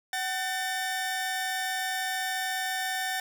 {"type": "tone pair together", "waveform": "sawtooth", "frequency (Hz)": [755, 1793.1], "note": ["F#5", "A6"], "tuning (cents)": [35, 32], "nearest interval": "octave + minor third", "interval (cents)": 1497, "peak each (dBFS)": -28, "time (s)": [0.13, 3.2], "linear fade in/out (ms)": 2, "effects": []}